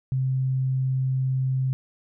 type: tone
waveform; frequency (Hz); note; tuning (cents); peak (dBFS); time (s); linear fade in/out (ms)
sine; 131.2; C3; +5; -21; 0.12-1.73; 0
effects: none